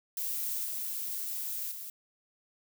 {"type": "noise with level steps", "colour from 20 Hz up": "violet", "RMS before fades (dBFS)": [-34, -36, -42], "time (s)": [0.17, 1.9], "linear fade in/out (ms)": 2, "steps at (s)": [0.64, 1.71], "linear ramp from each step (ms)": 10, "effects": []}